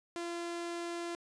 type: tone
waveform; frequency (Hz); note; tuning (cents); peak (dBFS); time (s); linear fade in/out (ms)
sawtooth; 342.6; F4; -33; -33; 0.16-1.15; 0
effects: resampled to 22050 Hz